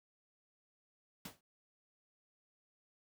pink noise with exponential decay, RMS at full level -42 dBFS, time 1.25-1.41 s, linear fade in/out 5 ms, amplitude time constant 33 ms, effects high-pass 80 Hz 12 dB/octave

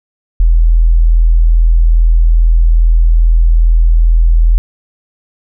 sine tone, 41.2 Hz, E1, in tune, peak -4 dBFS, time 0.4-4.58 s, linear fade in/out 0 ms, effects none

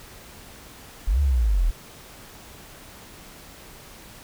sine linear two-way sweep, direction up then down, 36.71 to 73.42 to 36.71 Hz, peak -17 dBFS, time 1.07-1.71 s, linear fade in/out 10 ms, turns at 1.2 s, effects pink hiss -45 dBFS RMS until 4.23 s

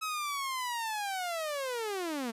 sawtooth linear sweep, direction down, 1289 to 218.3 Hz, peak -29 dBFS, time 0.01-2.32 s, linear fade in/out 20 ms, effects resampled to 32000 Hz

